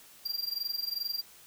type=tone with amplitude modulation; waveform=square; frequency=4747 Hz; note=D8; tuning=18 cents sharp; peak=-29 dBFS; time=0.25-1.22 s; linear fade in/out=10 ms; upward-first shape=sine; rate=22.5 Hz; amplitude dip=85%; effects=white hiss -55 dBFS RMS until 1.46 s